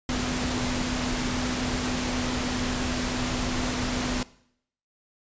sine tone in noise, 249.4 Hz, B3, 17 cents sharp, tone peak -30 dBFS, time 0.09-4.23 s, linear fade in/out 2 ms, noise pink, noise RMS -29 dBFS, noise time 0.09-4.23 s, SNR -4 dB, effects noise-tail reverb RT60 0.7 s tail -20 dB re dry + resampled to 16000 Hz

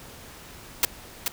white noise with echo, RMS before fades -19 dBFS, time 0.83-0.85 s, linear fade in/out 2 ms, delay 430 ms, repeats 1, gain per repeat -6 dB, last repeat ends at 1.28 s, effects pink hiss -45 dBFS RMS until 1.32 s

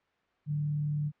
sine tone with frequency modulation, 148.2 Hz, D3, 16 cents sharp, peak -28 dBFS, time 0.46-1.12 s, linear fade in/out 50 ms, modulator 39 Hz, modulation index 0.21, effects white hiss -71 dBFS RMS until 1.2 s + low-pass 2000 Hz 12 dB/octave

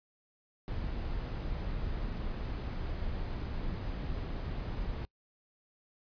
brown noise, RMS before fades -36 dBFS, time 0.68-5.05 s, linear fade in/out 0 ms, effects noise-tail reverb RT60 0.1 s tail -26 dB re dry + resampled to 11025 Hz

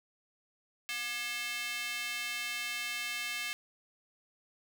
square tone with high-pass filter, 240 Hz, B3, 49 cents flat, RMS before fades -37 dBFS, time 0.89-3.53 s, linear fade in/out 0 ms, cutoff 2300 Hz, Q 2.1, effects none

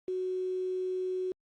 sine tone with quantisation, 370 Hz, F#4, in tune, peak -30 dBFS, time 0.08-1.32 s, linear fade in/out 2 ms, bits 8, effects low-pass 3000 Hz 12 dB/octave + Opus 48 kbps

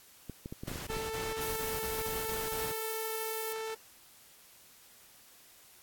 clicks, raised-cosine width 3 ms, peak -27 dBFS, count 9, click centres 0.297 / 0.459 / 0.525 / 0.635 / 0.681 / 0.716 / 0.758 / 0.901 / 0.968 s
pink noise bursts, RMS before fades -42 dBFS, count 9, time 0.67-2.718 s, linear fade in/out 5 ms, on 200 ms, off 31 ms
sawtooth tone, 442.9 Hz, A4, 11 cents sharp, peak -32 dBFS, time 0.89-3.75 s, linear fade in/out 10 ms
violet noise, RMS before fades -39 dBFS, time 1.41-3.53 s, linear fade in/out 5 ms
effects white hiss -58 dBFS RMS until 5.82 s + AAC 64 kbps

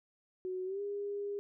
sine tone with pitch glide, 370 to 405.8 Hz, F#4 to G#4, 0 to -40 cents, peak -35 dBFS, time 0.45-1.39 s, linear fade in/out 0 ms, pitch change +160 cents, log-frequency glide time 0.65-0.81 s, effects none

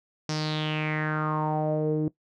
sawtooth tone with low-pass filter sweep, 154.1 Hz, D#3, 16 cents flat, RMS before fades -27 dBFS, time 0.29-2.08 s, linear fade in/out 2 ms, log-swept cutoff 5600 to 350 Hz, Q 5.3, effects noise-tail reverb RT60 0.1 s tail -18 dB re dry

